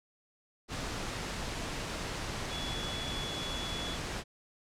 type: tone in noise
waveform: sine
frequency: 3400 Hz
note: G#7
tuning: 40 cents sharp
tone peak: -39 dBFS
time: 2.49-3.98 s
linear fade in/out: 50 ms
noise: pink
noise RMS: -37 dBFS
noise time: 0.68-4.24 s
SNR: -5 dB
effects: low-pass 7000 Hz 12 dB/octave